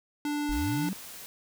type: tone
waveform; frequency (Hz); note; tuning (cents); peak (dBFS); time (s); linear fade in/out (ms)
square; 293.7; D4; 0; -29; 0.25-0.89; 2
type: linear sweep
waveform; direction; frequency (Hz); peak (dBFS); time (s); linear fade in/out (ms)
sine; up; 31.75 to 199.1; -30; 0.49-0.93; 0
type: noise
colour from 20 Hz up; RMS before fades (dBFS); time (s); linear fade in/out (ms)
white; -44; 0.52-1.26; 0
effects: none